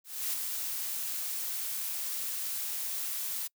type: noise with ADSR envelope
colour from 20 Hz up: blue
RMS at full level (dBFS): -31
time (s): 0.04-3.48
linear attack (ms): 290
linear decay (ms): 14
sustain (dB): -4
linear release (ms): 18
effects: noise-tail reverb RT60 0.1 s tail -26 dB re dry